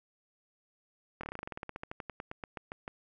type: slowing click train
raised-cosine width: 0.5 ms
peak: -24 dBFS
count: 24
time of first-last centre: 1.21-2.879 s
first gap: 24 ms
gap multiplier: 1.09
effects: none